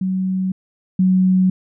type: tone pair in turn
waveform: sine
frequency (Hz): 187.6 / 185.98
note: F#3 / F#3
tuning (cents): +24 / +9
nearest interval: unison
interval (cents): 15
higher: first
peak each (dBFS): -17 / -11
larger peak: second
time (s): 0.01-0.52 / 0.99-1.5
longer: neither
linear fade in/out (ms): 5
effects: none